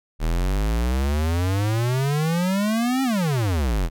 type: exponential two-way sweep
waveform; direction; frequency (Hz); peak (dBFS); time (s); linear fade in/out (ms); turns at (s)
square; up then down; 38.36 to 271.1 to 38.36; -20; 0.19-3.9; 50; 3.03
effects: none